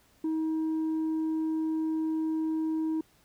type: tone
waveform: sine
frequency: 317.4 Hz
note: D#4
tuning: 35 cents sharp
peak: -24 dBFS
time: 0.24-3.01 s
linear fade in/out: 5 ms
effects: tanh soft clip ceiling -26 dBFS + pink hiss -64 dBFS RMS until 3.24 s